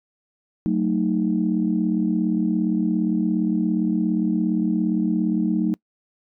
sine chord, D# diminished, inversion first, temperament just, 186.68 / 224 / 311.1 Hz, F#3 / A3 / D#4, +16 / +31 / 0 cents, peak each -22 / -22 / -23 dBFS, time 0.66-5.74 s, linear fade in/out 0 ms, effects noise-tail reverb RT60 0.1 s tail -25 dB re dry + tanh soft clip ceiling -9 dBFS

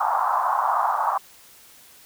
white band-pass noise, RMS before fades -22 dBFS, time 0-1.18 s, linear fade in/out 10 ms, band 730 to 1200 Hz, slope 48 dB/octave, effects white hiss -50 dBFS RMS until 2.05 s

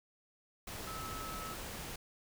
sine tone in noise, 1300 Hz, E6, 24 cents flat, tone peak -44 dBFS, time 0.87-1.54 s, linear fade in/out 5 ms, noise pink, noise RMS -44 dBFS, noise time 0.67-1.96 s, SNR -3 dB, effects none

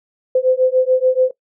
sine beating tone pair, 510 / 516.9 Hz, C5 / C5, -44 / -21 cents, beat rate 6.9 Hz, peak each -15 dBFS, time 0.35-1.31 s, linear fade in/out 5 ms, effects noise-tail reverb RT60 0.1 s tail -20 dB re dry

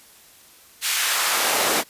pink noise with high-pass filter sweep, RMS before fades -21 dBFS, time 0.81-1.84 s, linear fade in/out 50 ms, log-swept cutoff 2500 to 310 Hz, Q 0.88, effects white hiss -50 dBFS RMS until 1.89 s + resampled to 32000 Hz

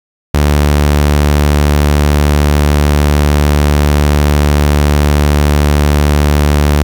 sawtooth tone, 73.42 Hz, D2, in tune, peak -3 dBFS, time 0.34-6.83 s, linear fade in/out 5 ms, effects 7-bit

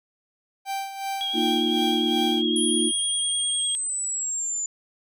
45% pulse tone with tremolo, 783 Hz, G5, 2 cents flat, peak -26 dBFS, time 0.65-2.43 s, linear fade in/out 50 ms, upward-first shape sine, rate 2.7 Hz, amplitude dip 65%
sine tone with vibrato, 3276 Hz, G#7, 24 cents flat, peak -25 dBFS, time 1.21-3.75 s, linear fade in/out 0 ms, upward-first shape triangle, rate 9.9 Hz, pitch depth 27 cents each way
sine chord, Bb suspended fourth, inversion none, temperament equal, 233.1 / 311.1 / 349.2 Hz, Bb3 / Eb4 / F4, 0 / 0 / 0 cents, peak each -26 / -26 / -26 dBFS, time 1.33-2.92 s, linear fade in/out 50 ms
sine linear sweep, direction down, 9900 to 7040 Hz, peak -25 dBFS, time 2.56-4.66 s, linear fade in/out 2 ms
effects none

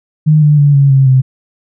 sine tone with pitch steps, 153.7 / 148.81 / 144.07 / 139.49 / 135.05 / 130.75 Hz, D#3 / D3 / D3 / C#3 / C#3 / C3, -21 / +23 / -33 / +11 / -45 / -1 cents, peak -4 dBFS, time 0.26-1.22 s, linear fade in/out 20 ms, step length 160 ms, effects none

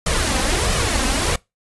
pink noise with flanger, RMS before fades -19 dBFS, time 0.06-1.36 s, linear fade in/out 5 ms, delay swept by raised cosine 1.6 to 3.9 ms, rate 1.5 Hz, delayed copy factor +0.65, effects noise-tail reverb RT60 0.2 s tail -23 dB re dry + resampled to 24000 Hz

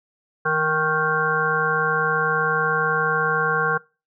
harmonic tone with a mistuned harmonic, 155.9 Hz, D#3, 4 cents sharp, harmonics 1 / 3 / 5 / 7 / 9 / 10, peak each -30 / -25 / -29 / -25 / -24 / -24 dBFS, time 0.45-3.78 s, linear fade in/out 10 ms, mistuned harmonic 1, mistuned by +39 cents, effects noise-tail reverb RT60 0.3 s tail -23 dB re dry

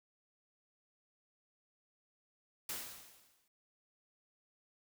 white noise with exponential decay, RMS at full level -39 dBFS, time 2.69-3.48 s, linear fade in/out 2 ms, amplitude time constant 170 ms, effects noise-tail reverb RT60 0.1 s tail -26 dB re dry

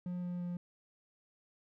triangle tone with pitch steps, 178.3 / 177.17 / 176.05 Hz, F3 / F3 / F3, +36 / +25 / +14 cents, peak -34 dBFS, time 0.06-0.57 s, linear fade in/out 2 ms, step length 170 ms, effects none

